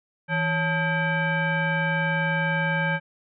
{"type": "tone with frequency modulation", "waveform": "sine", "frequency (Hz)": 880, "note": "A5", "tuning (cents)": 0, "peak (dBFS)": -21, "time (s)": [0.28, 3], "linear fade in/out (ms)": 50, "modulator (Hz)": 718, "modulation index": 1.8, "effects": []}